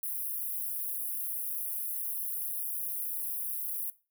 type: high-pass noise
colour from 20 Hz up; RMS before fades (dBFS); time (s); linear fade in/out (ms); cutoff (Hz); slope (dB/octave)
white; -35; 0.03-3.9; 2; 10000; 96
effects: noise-tail reverb RT60 0.3 s tail -18 dB re dry